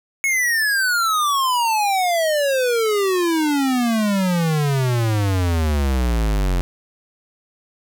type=exponential sweep; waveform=square; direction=down; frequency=2211 to 43.24 Hz; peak=-17 dBFS; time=0.24-6.61 s; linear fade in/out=0 ms; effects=none